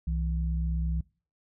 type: tone pair together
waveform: sine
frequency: 64.26 / 164 Hz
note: C2 / E3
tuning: -31 / -9 cents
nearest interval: octave + major third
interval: 1622 cents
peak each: -27 / -33 dBFS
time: 0.07-1.01 s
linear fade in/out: 5 ms
effects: noise-tail reverb RT60 0.4 s tail -23 dB re dry